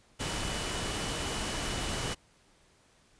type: tone in noise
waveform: sine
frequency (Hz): 2960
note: F#7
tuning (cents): 0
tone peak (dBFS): -43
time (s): 0.19-2.15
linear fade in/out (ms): 20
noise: pink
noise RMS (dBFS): -34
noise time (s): 0.19-2.15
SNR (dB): -12
effects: pink hiss -64 dBFS RMS until 3.19 s + resampled to 22050 Hz

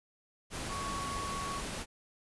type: tone in noise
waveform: sine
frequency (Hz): 1116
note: C#6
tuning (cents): +11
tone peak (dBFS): -37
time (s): 0.68-1.62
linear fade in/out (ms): 50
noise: pink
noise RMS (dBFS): -39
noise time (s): 0.5-1.86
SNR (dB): -1
effects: resampled to 24000 Hz

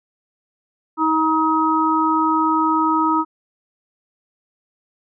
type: harmonic tone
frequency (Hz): 316.7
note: D#4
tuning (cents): +31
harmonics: 1 / 3 / 4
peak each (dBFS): -19 / -19 / -19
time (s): 0.97-3.25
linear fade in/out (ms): 50
effects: none

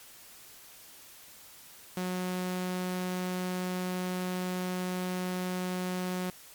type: tone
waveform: sawtooth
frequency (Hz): 182.4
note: F#3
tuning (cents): -24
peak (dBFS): -27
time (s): 1.97-6.3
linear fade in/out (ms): 2
effects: white hiss -52 dBFS RMS until 6.54 s + MP3 96 kbps

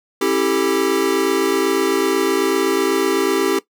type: chord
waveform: square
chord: A dominant seventh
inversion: first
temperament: equal with one note detuned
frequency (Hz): 271.8 / 329.6 / 392 / 440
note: C#4 / E4 / G4 / A4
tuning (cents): -34 / 0 / 0 / 0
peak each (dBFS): -24 / -22 / -19 / -23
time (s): 0.21-3.59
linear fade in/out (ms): 5
effects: noise-tail reverb RT60 0.1 s tail -17 dB re dry

